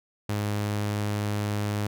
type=tone; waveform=sawtooth; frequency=103.83 Hz; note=G#2; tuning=in tune; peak=-22 dBFS; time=0.29-1.87 s; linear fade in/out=5 ms; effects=none